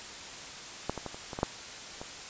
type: clicks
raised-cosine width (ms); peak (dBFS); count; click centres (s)
1; -15 / -22 / -22 / -28 / -24 / -20 / -11 / -25; 8; 0.896 / 0.977 / 1.063 / 1.145 / 1.332 / 1.389 / 1.431 / 2.015
effects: white hiss -43 dBFS RMS until 2.29 s + resampled to 16000 Hz